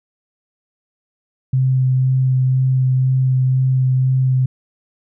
sine tone with vibrato, 130 Hz, C3, 11 cents flat, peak -12 dBFS, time 1.53-4.46 s, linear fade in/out 5 ms, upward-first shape sine, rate 2 Hz, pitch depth 10 cents each way, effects none

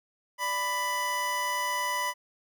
25% pulse tone pair together, 587.3 / 991.7 Hz, D5 / B5, 0 / +7 cents, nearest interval major sixth, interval 907 cents, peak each -35 / -24 dBFS, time 0.38-2.14 s, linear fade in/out 50 ms, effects none

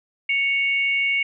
sine tone pair together, 2217 / 2793 Hz, C#7 / F7, 0 / -1 cents, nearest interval major third, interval 399 cents, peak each -19 / -26 dBFS, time 0.29-1.23 s, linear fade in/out 5 ms, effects none

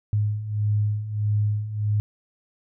sine beating tone pair, 103.83 / 105.43 Hz, G#2 / G#2, 0 / +27 cents, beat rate 1.6 Hz, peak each -27 / -22 dBFS, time 0.13-2 s, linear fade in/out 0 ms, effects none

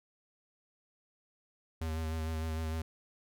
square tone with vibrato, 80 Hz, D#2, 49 cents sharp, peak -34 dBFS, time 1.81-2.82 s, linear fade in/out 5 ms, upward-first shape sine, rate 6.6 Hz, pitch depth 26 cents each way, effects none

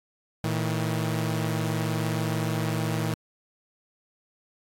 sawtooth tone pair together, 112.9 / 159.66 Hz, A2 / D#3, +45 / +45 cents, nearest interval tritone, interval 600 cents, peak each -24 dBFS, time 0.44-3.14 s, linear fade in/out 0 ms, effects AAC 64 kbps

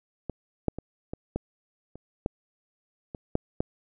clicks, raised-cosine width 2 ms, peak -18 / -10 / -22 / -20 / -15 / -29 / -13 / -23 / -10 / -12 dBFS, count 10, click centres 0.297 / 0.683 / 0.786 / 1.135 / 1.36 / 1.956 / 2.261 / 3.148 / 3.354 / 3.605 s, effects none

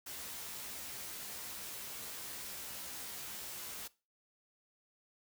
white noise with comb filter, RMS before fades -45 dBFS, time 0.06-3.88 s, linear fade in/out 10 ms, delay 15 ms, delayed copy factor +0.6, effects noise-tail reverb RT60 0.3 s tail -20 dB re dry

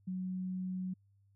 sine tone, 185 Hz, F#3, in tune, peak -35 dBFS, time 0.07-0.94 s, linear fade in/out 10 ms, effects added 99 Hz sine -65 dBFS peak until 1.35 s

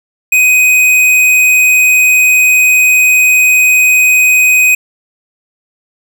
sine tone with tanh clipping, 2505 Hz, D#7, 11 cents sharp, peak -6 dBFS, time 0.32-4.75 s, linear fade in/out 5 ms, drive 18 dB, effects none

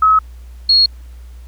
sine tone pair in turn, 1283 / 4307 Hz, E6 / C8, -47 / +49 cents, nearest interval octave + major sixth, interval 2096 cents, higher second, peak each -7 dBFS, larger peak neither, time 0.02-0.19 / 0.69-0.86 s, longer neither, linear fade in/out 5 ms, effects added 60 Hz sine -32 dBFS peak until 1.47 s + pink hiss -52 dBFS RMS until 1.47 s

